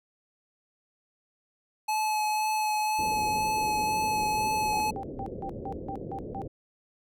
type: tone with vibrato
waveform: square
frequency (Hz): 857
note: A5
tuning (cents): -46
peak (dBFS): -26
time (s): 1.88-4.91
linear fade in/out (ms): 10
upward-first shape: sine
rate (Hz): 2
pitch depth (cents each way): 11
type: low-pass noise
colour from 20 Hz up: white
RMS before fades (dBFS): -38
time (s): 2.98-6.48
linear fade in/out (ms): 10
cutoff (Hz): 530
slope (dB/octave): 48
type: tone bursts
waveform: sine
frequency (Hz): 784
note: G5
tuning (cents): 0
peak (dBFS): -34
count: 8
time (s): 4.73-6.418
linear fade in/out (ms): 0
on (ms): 71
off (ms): 160
effects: none